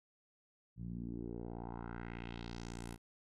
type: tone with low-pass filter sweep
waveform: 10% pulse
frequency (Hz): 58.2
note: A#1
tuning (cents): -2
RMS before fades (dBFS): -45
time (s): 0.76-2.98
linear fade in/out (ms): 50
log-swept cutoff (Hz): 140 to 12000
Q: 2.4
effects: none